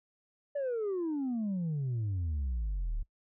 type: exponential sweep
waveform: sine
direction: down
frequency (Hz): 587.3 to 34.65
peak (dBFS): -28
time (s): 0.55-3.03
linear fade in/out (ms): 10
effects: noise-tail reverb RT60 0.1 s tail -22 dB re dry + tanh soft clip ceiling -29 dBFS